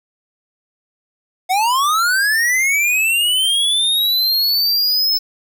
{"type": "linear sweep", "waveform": "square", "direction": "up", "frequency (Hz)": [715, 5274], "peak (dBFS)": -14, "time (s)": [1.49, 5.19], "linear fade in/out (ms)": 20, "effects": []}